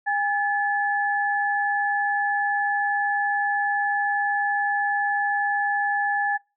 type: tone pair together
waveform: sine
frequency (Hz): 813.6 / 1724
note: G#5 / A6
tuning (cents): -36 / -36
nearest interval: octave + minor second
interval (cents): 1300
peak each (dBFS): -23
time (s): 0.06-6.38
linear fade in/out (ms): 20
effects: noise-tail reverb RT60 0.3 s tail -25 dB re dry

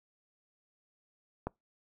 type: click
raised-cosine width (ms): 1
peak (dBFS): -20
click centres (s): 1.47
effects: noise-tail reverb RT60 0.2 s tail -26 dB re dry

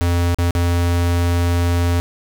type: tone with dropouts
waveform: square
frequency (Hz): 86.7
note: F2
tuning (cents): -12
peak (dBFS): -15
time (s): 0.01-2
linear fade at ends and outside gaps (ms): 0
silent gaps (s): 0.345-0.386 / 0.508-0.551
effects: none

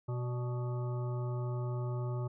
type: harmonic tone with a mistuned harmonic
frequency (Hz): 123.7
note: B2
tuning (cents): +3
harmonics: 1 / 3 / 5 / 7 / 9 / 10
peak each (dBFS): -33 / -43 / -47 / -50 / -52 / -53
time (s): 0.08-2.28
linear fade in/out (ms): 10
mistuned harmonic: 5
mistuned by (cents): -58
effects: none

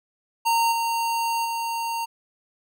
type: tone with level steps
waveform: square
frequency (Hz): 922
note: A#5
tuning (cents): -19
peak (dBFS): -19 / -23 / -26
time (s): 0.45-2.06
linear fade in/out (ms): 20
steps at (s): 0.71 / 1.44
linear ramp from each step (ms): 20
effects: none

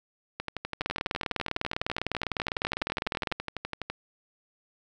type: two click trains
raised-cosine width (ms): 0.3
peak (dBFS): -16 / -12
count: 43 / 51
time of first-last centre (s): 0.4-3.9 / 0.81-3.323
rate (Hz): 12 / 19.9
effects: none

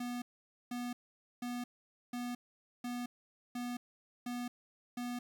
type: tone bursts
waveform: square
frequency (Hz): 243.9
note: B3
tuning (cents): -21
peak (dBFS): -38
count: 8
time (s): 0-5.19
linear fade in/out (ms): 5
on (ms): 220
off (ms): 490
effects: 11-bit

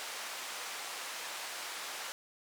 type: band-pass noise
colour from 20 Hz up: pink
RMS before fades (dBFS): -42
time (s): 0-2.12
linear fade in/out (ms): 0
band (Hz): 850 to 10000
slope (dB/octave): 12
effects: none

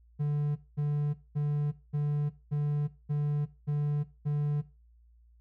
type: tone bursts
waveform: triangle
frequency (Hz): 146.83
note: D3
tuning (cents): 0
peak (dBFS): -24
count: 8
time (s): 0.19-4.62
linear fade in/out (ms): 20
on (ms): 370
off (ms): 210
effects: noise-tail reverb RT60 0.3 s tail -18 dB re dry + added 58 Hz sine -57 dBFS peak until 5.4 s

